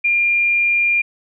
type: tone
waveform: sine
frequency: 2400 Hz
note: D7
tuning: 37 cents sharp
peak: -13 dBFS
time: 0.04-1.02 s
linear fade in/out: 10 ms
effects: none